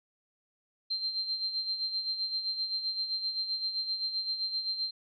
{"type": "tone with tremolo", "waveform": "sine", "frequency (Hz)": 4148, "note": "C8", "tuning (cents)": -16, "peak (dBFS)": -28, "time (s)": [0.9, 4.91], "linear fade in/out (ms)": 10, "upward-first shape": "sine", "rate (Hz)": 7.7, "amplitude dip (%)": 60, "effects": []}